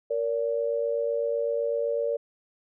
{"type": "tone pair together", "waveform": "sine", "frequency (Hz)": [466.2, 574.1], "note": ["A#4", "D5"], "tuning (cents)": [0, -39], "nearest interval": "major third", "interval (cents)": 361, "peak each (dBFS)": [-27, -27], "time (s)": [0.1, 2.17], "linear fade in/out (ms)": 10, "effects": []}